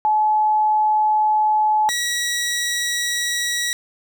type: tone pair in turn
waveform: sine / 15% pulse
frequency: 856 / 1921.7 Hz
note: A5 / B6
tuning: -48 / -48 cents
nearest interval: octave + major second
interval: 1400 cents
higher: second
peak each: -14 dBFS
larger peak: neither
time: 0.05-1.89 / 1.89-3.73 s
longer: neither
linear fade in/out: 0 ms
effects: none